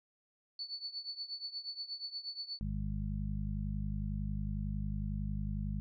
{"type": "tone with tremolo", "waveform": "sine", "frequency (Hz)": 4465, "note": "C#8", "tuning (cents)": 12, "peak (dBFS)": -36, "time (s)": [0.59, 2.59], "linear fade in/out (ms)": 2, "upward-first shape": "triangle", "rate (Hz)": 8.4, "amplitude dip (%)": 90}
{"type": "harmonic tone", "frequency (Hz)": 51, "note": "G#1", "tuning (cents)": -31, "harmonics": [1, 2, 3, 4], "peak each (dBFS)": [-37, -41, -41, -41], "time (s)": [2.61, 5.8], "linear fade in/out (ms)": 0}
{"effects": []}